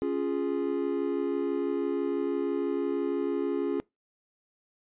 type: chord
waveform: triangle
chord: Db major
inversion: none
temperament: equal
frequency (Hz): 277.2 / 349.2 / 415.3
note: Db4 / F4 / Ab4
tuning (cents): 0 / 0 / 0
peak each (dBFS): -29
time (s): 0.02-3.8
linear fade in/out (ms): 0
effects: noise-tail reverb RT60 0.2 s tail -24 dB re dry + resampled to 8000 Hz